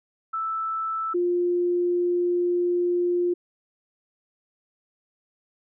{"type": "tone pair in turn", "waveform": "sine", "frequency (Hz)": [1318.5, 352.3], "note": ["E6", "F4"], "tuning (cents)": [0, 15], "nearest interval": "octave + major seventh", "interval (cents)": 2285, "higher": "first", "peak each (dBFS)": [-25, -20], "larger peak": "second", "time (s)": [[0.33, 1.14], [1.14, 3.34]], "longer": "second", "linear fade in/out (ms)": 10, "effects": []}